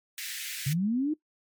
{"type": "high-pass noise", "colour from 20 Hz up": "pink", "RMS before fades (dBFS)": -37, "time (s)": [0.18, 0.73], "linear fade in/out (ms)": 0, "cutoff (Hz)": 1700, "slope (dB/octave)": 48}
{"type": "linear sweep", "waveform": "sine", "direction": "up", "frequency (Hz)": [130, 316.7], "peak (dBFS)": -24, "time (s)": [0.66, 1.14], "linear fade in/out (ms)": 10}
{"effects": ["noise-tail reverb RT60 0.1 s tail -19 dB re dry", "MP3 96 kbps"]}